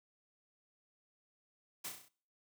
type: noise with echo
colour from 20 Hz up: white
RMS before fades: -42 dBFS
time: 1.84-1.89 s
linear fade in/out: 10 ms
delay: 33 ms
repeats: 6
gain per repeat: -4 dB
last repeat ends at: 2.088 s
effects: noise-tail reverb RT60 0.5 s tail -23 dB re dry + high-pass 100 Hz 12 dB/octave